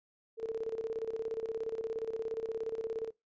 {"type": "tone with tremolo", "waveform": "sine", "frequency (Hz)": 448.6, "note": "A4", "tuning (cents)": 34, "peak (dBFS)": -31, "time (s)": [0.37, 3.12], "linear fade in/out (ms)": 50, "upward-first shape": "square", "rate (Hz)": 17, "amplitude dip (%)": 65, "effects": ["noise-tail reverb RT60 0.2 s tail -22 dB re dry", "resampled to 16000 Hz"]}